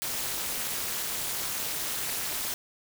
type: noise with amplitude modulation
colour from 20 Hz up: white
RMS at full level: -28 dBFS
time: 0.02-2.54 s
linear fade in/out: 0 ms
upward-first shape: sine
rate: 281 Hz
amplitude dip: 95%
effects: none